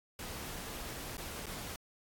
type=noise with dropouts; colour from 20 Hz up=pink; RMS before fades=-43 dBFS; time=0.19-1.76 s; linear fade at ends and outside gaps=2 ms; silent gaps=1.17-1.179 / 1.459-1.467 s; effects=AAC 64 kbps